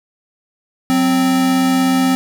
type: tone pair together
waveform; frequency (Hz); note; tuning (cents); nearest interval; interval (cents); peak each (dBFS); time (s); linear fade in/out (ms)
square; 184.41 / 260.8; F#3 / C4; -6 / -5; tritone; 601; -22 / -13; 0.9-2.15; 0
effects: none